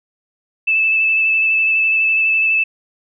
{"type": "tone with vibrato", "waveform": "sine", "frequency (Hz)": 2627, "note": "E7", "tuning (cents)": -7, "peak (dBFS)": -12, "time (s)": [0.67, 2.64], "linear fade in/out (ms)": 10, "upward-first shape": "square", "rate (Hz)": 12, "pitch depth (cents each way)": 11, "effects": []}